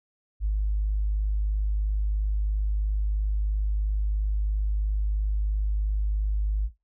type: tone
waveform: sine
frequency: 51.5 Hz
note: G#1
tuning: 14 cents flat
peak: -21 dBFS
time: 0.4-6.7 s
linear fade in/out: 50 ms
effects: noise-tail reverb RT60 0.2 s tail -17 dB re dry + tanh soft clip ceiling -17 dBFS